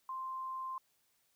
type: tone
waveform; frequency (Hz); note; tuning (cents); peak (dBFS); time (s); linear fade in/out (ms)
sine; 1046.5; C6; 0; -38; 0.09-0.78; 2
effects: white hiss -75 dBFS RMS until 1.35 s